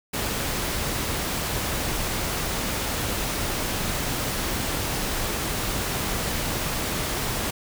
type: noise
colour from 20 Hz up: pink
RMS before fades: -27 dBFS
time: 0.13-7.51 s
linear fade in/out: 10 ms
effects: none